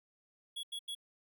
square tone bursts, 3355 Hz, G#7, 17 cents sharp, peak -39 dBFS, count 3, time 0.56-0.951 s, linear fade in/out 10 ms, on 73 ms, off 86 ms, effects none

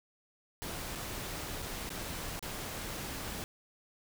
pink noise with dropouts, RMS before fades -40 dBFS, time 0.62-3.44 s, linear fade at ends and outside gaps 0 ms, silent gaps 0.952-0.956 / 1.62-1.624 / 1.892-1.903 / 2.393-2.426 s, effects none

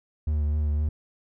triangle tone with vibrato, 75 Hz, D2, 37 cents sharp, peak -20 dBFS, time 0.27-0.89 s, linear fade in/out 5 ms, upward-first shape sine, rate 3.9 Hz, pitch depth 27 cents each way, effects none

